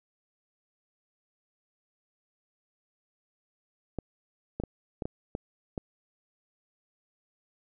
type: clicks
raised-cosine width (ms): 2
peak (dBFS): -19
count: 7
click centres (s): 3.987 / 4.6 / 4.637 / 5.022 / 5.055 / 5.351 / 5.778
effects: none